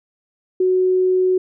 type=tone; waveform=sine; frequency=370 Hz; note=F#4; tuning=in tune; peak=-13 dBFS; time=0.6-1.38 s; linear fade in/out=5 ms; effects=none